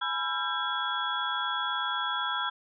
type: tone cluster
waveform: sine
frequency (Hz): 842 / 990 / 1351 / 1595 / 3356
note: G#5 / B5 / E6 / G6 / G#7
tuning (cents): +24 / +4 / +42 / +30 / +17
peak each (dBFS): -39 / -34 / -32 / -35 / -34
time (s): 0.01-2.5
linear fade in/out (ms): 10
effects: none